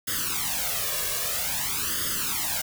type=noise with flanger; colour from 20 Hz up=white; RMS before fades=-28 dBFS; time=0.07-2.62 s; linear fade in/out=10 ms; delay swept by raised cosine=0.6 to 1.8 ms; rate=0.51 Hz; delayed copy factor=+0.95; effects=none